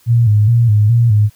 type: tone with vibrato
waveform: sine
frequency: 111.3 Hz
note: A2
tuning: 20 cents sharp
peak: -7 dBFS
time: 0.06-1.3 s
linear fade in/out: 50 ms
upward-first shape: square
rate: 2.4 Hz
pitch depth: 97 cents each way
effects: white hiss -51 dBFS RMS until 1.35 s